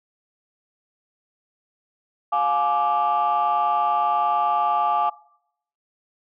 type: chord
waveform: sine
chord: D diminished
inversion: first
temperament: just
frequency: 704.8 / 845.8 / 1174.7 Hz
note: F5 / Ab5 / D6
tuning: +16 / +31 / 0 cents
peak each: -23 / -21 / -21 dBFS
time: 2.32-5.1 s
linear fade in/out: 10 ms
effects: noise-tail reverb RT60 0.7 s tail -21 dB re dry + tanh soft clip ceiling -13 dBFS